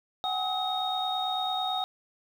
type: tone cluster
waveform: sine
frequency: 745 / 814 / 1273 / 3729 Hz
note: F#5 / G#5 / D#6 / A#7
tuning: +12 / -35 / +39 / 0 cents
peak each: -30 / -35 / -37 / -31 dBFS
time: 0.24-1.84 s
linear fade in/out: 0 ms
effects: tanh soft clip ceiling -17 dBFS + 9-bit